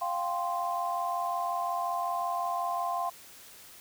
sine chord, F suspended second, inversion none, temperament equal, 698.5 / 784 / 1046.5 Hz, F5 / G5 / C6, 0 / 0 / 0 cents, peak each -32 / -36 / -32 dBFS, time 0.01-3.1 s, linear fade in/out 10 ms, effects white hiss -51 dBFS RMS until 3.8 s

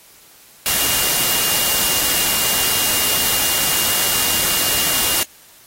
sine tone in noise, 2822 Hz, F7, 17 cents sharp, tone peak -27 dBFS, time 0.66-5.23 s, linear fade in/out 0 ms, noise white, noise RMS -18 dBFS, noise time 0.66-5.23 s, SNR -12 dB, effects white hiss -47 dBFS RMS until 5.66 s + AAC 48 kbps

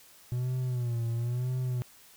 triangle tone with vibrato, 121.8 Hz, B2, 24 cents flat, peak -26 dBFS, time 0.32-1.82 s, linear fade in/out 0 ms, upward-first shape sine, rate 1 Hz, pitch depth 87 cents each way, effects white hiss -56 dBFS RMS until 2.16 s

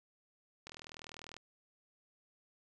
click train, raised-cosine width 0.2 ms, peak -30 dBFS, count 29, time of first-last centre 0.67-1.367 s, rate 40.2 Hz, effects none

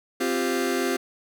sawtooth chord, C suspended fourth, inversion none, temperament just, 261.6 / 348.8 / 392.4 Hz, C4 / F4 / G4, 0 / -2 / +2 cents, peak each -23 dBFS, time 0.2-0.97 s, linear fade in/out 10 ms, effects none

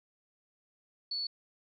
sine tone, 4435 Hz, C#8, in tune, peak -32 dBFS, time 1.11-1.27 s, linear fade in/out 5 ms, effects MP3 96 kbps

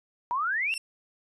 sine exponential sweep, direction up, 930 to 2825 Hz, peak -25 dBFS, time 0.31-0.74 s, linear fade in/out 0 ms
15% pulse tone with exponential growth, 2700 Hz, E7, 41 cents sharp, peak -21 dBFS, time 0.66-0.78 s, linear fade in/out 5 ms, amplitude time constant 25 ms
effects resampled to 24000 Hz

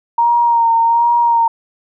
sine tone with vibrato, 932.3 Hz, A#5, in tune, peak -9 dBFS, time 0.18-1.48 s, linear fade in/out 5 ms, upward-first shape sine, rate 1.3 Hz, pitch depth 30 cents each way, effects none

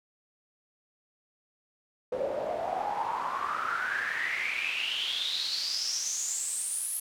pink noise with band-pass filter sweep, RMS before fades -32 dBFS, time 2.12-7 s, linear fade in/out 5 ms, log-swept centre 500 to 11000 Hz, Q 9.1, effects none

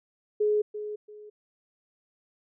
sine tone with echo, 421 Hz, G#4, 24 cents sharp, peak -21 dBFS, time 0.4-0.62 s, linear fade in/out 10 ms, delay 340 ms, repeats 2, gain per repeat -11 dB, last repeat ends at 1.3 s, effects none

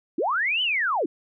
sine linear two-way sweep, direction up then down, 260 to 3074 to 260 Hz, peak -21 dBFS, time 0.18-1.06 s, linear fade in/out 5 ms, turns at 0.62 s, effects none

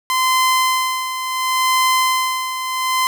sawtooth tone with tremolo, 1032 Hz, C6, 24 cents flat, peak -9 dBFS, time 0.1-3.07 s, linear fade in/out 0 ms, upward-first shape sine, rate 0.71 Hz, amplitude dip 65%, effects none

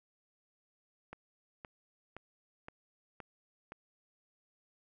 click train, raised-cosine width 0.5 ms, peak -30 dBFS, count 6, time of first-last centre 1.13-3.721 s, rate 1.93 Hz, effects none

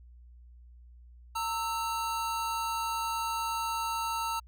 square tone pair together, 917 / 1313.9 Hz, A#5 / E6, -29 / -6 cents, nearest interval tritone, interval 623 cents, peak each -33 / -35 dBFS, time 1.35-4.4 s, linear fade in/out 10 ms, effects added 60 Hz sine -50 dBFS peak until 4.47 s

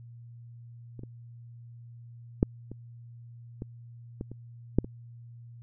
clicks, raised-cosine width 3 ms, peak -30 / -29 / -8 / -27 / -23 / -21 / -29 / -8 / -24 dBFS, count 9, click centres 0.993 / 1.035 / 2.429 / 2.716 / 3.621 / 4.211 / 4.316 / 4.786 / 4.845 s, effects added 118 Hz sine -45 dBFS peak until 5.62 s

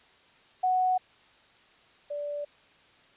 sine tone pair in turn, 740 / 583.2 Hz, F#5 / D5, 0 / -12 cents, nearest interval major third, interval 412 cents, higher first, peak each -22 / -31 dBFS, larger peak first, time 0.63-0.98 / 2.1-2.45 s, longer neither, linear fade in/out 10 ms, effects white hiss -59 dBFS RMS until 3.16 s + resampled to 8000 Hz

